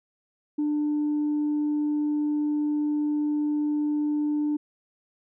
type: tone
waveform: sine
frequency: 297.5 Hz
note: D4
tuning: 22 cents sharp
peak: -21 dBFS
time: 0.58-4.57 s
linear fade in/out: 10 ms
effects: tanh soft clip ceiling -20 dBFS